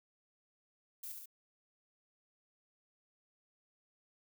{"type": "noise with echo", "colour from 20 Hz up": "violet", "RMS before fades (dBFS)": -45, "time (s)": [1.03, 1.12], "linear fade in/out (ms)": 5, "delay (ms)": 69, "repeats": 2, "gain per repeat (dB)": -3, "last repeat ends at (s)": 1.258, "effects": []}